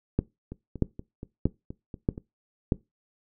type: two click trains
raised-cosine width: 3 ms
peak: -24 / -9 dBFS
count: 8 / 5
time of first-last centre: 0.52-2.179 / 0.19-2.722 s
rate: 4.22 / 1.58 Hz
effects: noise-tail reverb RT60 0.2 s tail -20 dB re dry